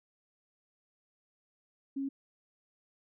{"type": "tone", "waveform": "sine", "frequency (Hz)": 273.6, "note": "C#4", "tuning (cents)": -23, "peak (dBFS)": -32, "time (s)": [1.96, 2.09], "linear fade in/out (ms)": 10, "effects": []}